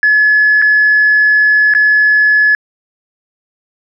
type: tone with dropouts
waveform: sine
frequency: 1707 Hz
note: G#6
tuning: 47 cents sharp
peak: -5 dBFS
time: 0.03-2.55 s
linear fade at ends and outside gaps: 1 ms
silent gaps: 0.617-0.622 / 1.738-1.749 s
effects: tanh soft clip ceiling -2 dBFS